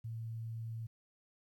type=tone; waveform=sine; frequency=113.6 Hz; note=A#2; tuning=44 cents flat; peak=-39 dBFS; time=0.04-0.87 s; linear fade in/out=10 ms; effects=12-bit